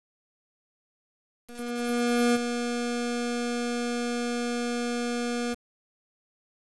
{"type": "tone with ADSR envelope", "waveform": "25% pulse", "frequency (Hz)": 240, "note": "B3", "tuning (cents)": -49, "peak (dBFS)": -16, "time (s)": [1.44, 5.55], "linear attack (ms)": 910, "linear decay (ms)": 22, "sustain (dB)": -7, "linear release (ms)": 23, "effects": ["resampled to 24000 Hz", "7-bit"]}